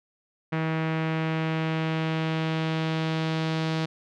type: tone with low-pass filter sweep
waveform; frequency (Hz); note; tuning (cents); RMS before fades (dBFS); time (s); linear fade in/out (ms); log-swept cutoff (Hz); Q
sawtooth; 160; D#3; +49; -27; 0.52-3.86; 10; 2200 to 4200; 1.6
effects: none